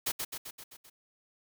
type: noise with echo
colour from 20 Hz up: white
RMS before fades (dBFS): -31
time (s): 0.06-0.12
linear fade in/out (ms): 10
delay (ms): 130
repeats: 6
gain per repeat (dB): -4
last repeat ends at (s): 0.9
effects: none